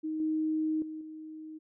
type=tone with level steps; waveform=sine; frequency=312.9 Hz; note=D#4; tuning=10 cents sharp; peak=-31 / -27 / -37 / -41 dBFS; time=0.03-1.59 s; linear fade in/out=20 ms; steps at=0.2 / 0.82 / 1.01 s; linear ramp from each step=2 ms; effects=none